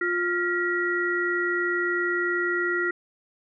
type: tone cluster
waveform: sine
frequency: 352.1 / 1395 / 1918 Hz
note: F4 / F6 / A#6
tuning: +14 / -2 / +49 cents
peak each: -27 dBFS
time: 0.01-2.91 s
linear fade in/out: 5 ms
effects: none